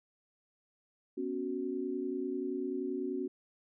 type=chord; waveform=sine; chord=B suspended second; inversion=none; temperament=equal; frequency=246.9 / 277.2 / 370 Hz; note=B3 / C#4 / F#4; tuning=0 / 0 / 0 cents; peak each=-40 / -37 / -36 dBFS; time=1.17-3.28 s; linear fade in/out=10 ms; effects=none

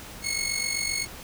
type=tone with amplitude modulation; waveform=15% pulse; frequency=2183 Hz; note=C#7; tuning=27 cents flat; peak=-17 dBFS; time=0.22-1.07 s; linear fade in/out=50 ms; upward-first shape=sine; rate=47.7 Hz; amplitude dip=65%; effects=pink hiss -42 dBFS RMS until 1.23 s

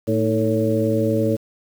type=harmonic tone with a mistuned harmonic; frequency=111.4 Hz; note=A2; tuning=22 cents sharp; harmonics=1 / 2 / 3 / 4 / 5; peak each=-23 / -23 / -23 / -23 / -23 dBFS; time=0.07-1.37 s; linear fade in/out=20 ms; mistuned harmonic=3; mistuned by=-81 cents; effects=7-bit

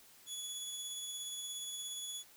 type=tone with tremolo; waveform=20% pulse; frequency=3400 Hz; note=G#7; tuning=40 cents sharp; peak=-34 dBFS; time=0.26-2.24 s; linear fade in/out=50 ms; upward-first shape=sine; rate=17 Hz; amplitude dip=25%; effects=white hiss -61 dBFS RMS until 2.36 s

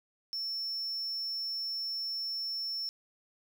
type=tone; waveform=triangle; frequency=5400 Hz; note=E8; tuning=41 cents sharp; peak=-32 dBFS; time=0.33-2.89 s; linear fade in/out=0 ms; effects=none

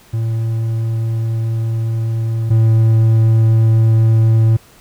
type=tone pair in turn; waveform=triangle; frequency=113.1 / 111.99 Hz; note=A2 / A2; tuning=+48 / +31 cents; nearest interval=unison; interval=17 cents; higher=first; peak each=-13 / -6 dBFS; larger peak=second; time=0.13-2.5 / 2.5-4.57 s; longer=first; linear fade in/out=10 ms; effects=pink hiss -46 dBFS RMS until 4.8 s

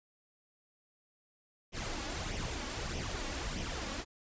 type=noise with flanger; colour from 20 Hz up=pink; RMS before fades=-38 dBFS; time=1.72-4.05 s; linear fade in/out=50 ms; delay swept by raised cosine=0.34 to 3.64 ms; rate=1.6 Hz; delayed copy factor=+0.6; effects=resampled to 16000 Hz

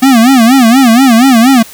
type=tone with vibrato; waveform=square; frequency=246.9 Hz; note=B3; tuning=in tune; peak=-3 dBFS; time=0.02-1.63 s; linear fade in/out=10 ms; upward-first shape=sine; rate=4.2 Hz; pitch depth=180 cents each way; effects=white hiss -32 dBFS RMS until 1.73 s

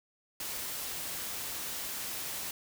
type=noise; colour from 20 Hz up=white; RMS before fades=-38 dBFS; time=0.4-2.51 s; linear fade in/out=2 ms; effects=none

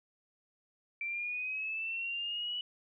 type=linear sweep; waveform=sine; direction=up; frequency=2335 to 2960 Hz; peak=-34 dBFS; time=1.01-2.61 s; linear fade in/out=2 ms; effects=none

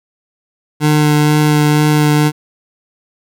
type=tone with vibrato; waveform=25% pulse; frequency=150.3 Hz; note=D3; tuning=40 cents sharp; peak=-5 dBFS; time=0.8-2.32 s; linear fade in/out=50 ms; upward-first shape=sine; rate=2.1 Hz; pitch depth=11 cents each way; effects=none

